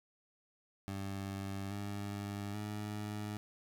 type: tone with pitch steps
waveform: 20% pulse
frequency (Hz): 98 / 101.34 / 104.79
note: G2 / G#2 / G#2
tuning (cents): 0 / -42 / +16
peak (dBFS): -34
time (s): 0.88-3.37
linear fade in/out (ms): 0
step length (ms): 830
effects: none